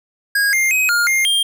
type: tone with pitch steps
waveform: square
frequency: 1638 / 2111 / 2527 / 1414 / 2118 / 3199 Hz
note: G#6 / C7 / D#7 / F6 / C7 / G7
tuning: -24 / +15 / +26 / +21 / +21 / +34 cents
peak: -14 dBFS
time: 0.35-1.43 s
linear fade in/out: 5 ms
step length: 180 ms
effects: none